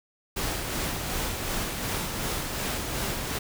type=noise with tremolo; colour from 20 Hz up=pink; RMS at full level=-29 dBFS; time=0.36-3.39 s; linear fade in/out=10 ms; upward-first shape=sine; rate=2.7 Hz; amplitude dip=35%; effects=none